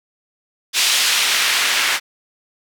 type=noise with band-pass filter sweep; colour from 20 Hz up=white; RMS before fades=-17 dBFS; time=0.73-2 s; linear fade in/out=50 ms; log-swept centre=3500 to 1900 Hz; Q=0.99; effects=none